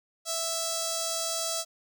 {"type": "tone with notch filter", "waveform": "5% pulse", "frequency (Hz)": 659.3, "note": "E5", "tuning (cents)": 0, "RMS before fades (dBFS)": -31, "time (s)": [0.25, 1.65], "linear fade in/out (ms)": 50, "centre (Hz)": 2200, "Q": 0.58, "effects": []}